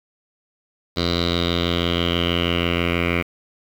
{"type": "tone with low-pass filter sweep", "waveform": "10% pulse", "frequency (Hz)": 86.2, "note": "F2", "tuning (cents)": -22, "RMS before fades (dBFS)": -21, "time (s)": [0.96, 3.23], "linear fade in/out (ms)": 20, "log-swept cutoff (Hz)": [4200, 2400], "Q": 6.6, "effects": ["7-bit"]}